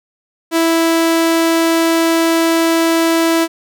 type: tone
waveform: sawtooth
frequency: 329.6 Hz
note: E4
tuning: in tune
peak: -7 dBFS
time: 0.51-3.48 s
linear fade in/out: 50 ms
effects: none